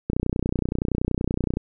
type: click train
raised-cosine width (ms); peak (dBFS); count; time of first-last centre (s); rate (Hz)
3; -10; 46; 0.1-1.571; 30.6
effects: none